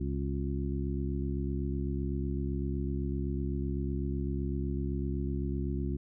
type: harmonic tone with a mistuned harmonic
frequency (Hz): 67.9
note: C#2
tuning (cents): -35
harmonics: 1 / 2 / 3 / 4 / 5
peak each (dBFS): -33 / -36 / -38 / -39 / -40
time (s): 0-5.97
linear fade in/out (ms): 10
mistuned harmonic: 5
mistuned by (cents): +69
effects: none